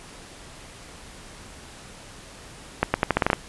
accelerating click train, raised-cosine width 0.5 ms, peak -3 dBFS, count 9, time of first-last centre 2.83-3.331 s, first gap 110 ms, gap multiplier 0.83, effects pink hiss -44 dBFS RMS until 3.48 s + resampled to 24000 Hz

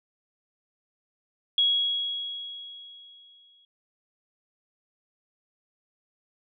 sine tone with exponential decay, 3322 Hz, G#7, in tune, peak -18 dBFS, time 1.58-3.65 s, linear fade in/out 2 ms, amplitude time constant 450 ms, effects none

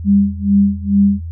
sine tone with tremolo, 200 Hz, G3, 35 cents sharp, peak -7 dBFS, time 0.04-1.21 s, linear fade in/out 50 ms, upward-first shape sine, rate 2.3 Hz, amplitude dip 95%, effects noise-tail reverb RT60 0.1 s tail -22 dB re dry + added 83 Hz sine -23 dBFS peak until 1.31 s

